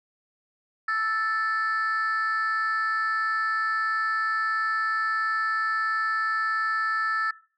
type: tone pair together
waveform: sine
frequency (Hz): 1318.5 / 1760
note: E6 / A6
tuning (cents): 0 / 0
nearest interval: perfect fourth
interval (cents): 500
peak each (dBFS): -24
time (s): 0.88-7.31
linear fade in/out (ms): 5
effects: noise-tail reverb RT60 0.4 s tail -20 dB re dry + tanh soft clip ceiling -20 dBFS